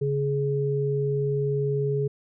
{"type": "tone pair together", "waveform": "sine", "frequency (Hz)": [140, 419.2], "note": ["C#3", "G#4"], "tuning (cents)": [18, 16], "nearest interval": "octave + perfect fifth", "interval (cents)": 1898, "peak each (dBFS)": -25, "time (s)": [0.01, 2.08], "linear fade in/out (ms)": 10, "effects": []}